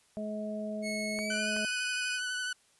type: harmonic tone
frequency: 212.6 Hz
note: G#3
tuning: 41 cents sharp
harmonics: 1 / 2 / 3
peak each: -36 / -45 / -37 dBFS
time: 0.17-1.65 s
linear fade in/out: 0 ms
type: tone with pitch glide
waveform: sawtooth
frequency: 2189 to 2486 Hz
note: C#7 to D#7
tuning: -22 to -2 cents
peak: -32 dBFS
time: 0.82-2.2 s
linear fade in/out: 50 ms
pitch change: +220 cents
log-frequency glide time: 1.15-1.5 s
type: clicks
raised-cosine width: 0.5 ms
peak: -27 dBFS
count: 2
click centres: 1.189 / 1.565 s
type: tone with vibrato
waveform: sawtooth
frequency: 1494 Hz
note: F#6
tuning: 16 cents sharp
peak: -29 dBFS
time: 1.3-2.53 s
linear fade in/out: 5 ms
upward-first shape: sine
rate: 12 Hz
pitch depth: 21 cents each way
effects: white hiss -66 dBFS RMS until 2.79 s + resampled to 24000 Hz